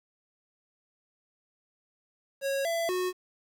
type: tone with pitch steps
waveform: square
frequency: 549 / 670 / 365.4 Hz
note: C#5 / E5 / F#4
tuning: -17 / +28 / -22 cents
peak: -28 dBFS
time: 2.41-3.13 s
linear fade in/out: 50 ms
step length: 240 ms
effects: 10-bit